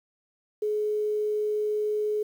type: tone with quantisation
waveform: sine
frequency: 423 Hz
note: G#4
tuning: 32 cents sharp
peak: -24 dBFS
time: 0.62-2.23 s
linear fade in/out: 5 ms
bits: 9
effects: none